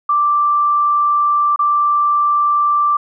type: tone with dropouts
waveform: sine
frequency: 1174.7 Hz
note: D6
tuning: in tune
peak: -11 dBFS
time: 0.09-2.97 s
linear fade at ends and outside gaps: 5 ms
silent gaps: 1.561-1.591 s
effects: none